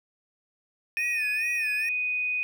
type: tone with vibrato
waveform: square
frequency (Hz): 1800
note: A6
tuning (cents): +39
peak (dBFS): -34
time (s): 0.97-1.89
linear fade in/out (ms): 2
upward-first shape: sine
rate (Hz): 2.3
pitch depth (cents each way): 110
type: tone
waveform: sine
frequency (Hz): 2489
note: D#7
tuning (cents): 0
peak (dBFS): -25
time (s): 0.97-2.43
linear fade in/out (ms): 0
effects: none